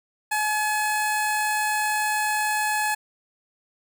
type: tone with notch filter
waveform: 15% pulse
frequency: 851 Hz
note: G#5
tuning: 42 cents sharp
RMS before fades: -24 dBFS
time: 0.31-2.95 s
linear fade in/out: 10 ms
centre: 3200 Hz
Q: 1.7
effects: none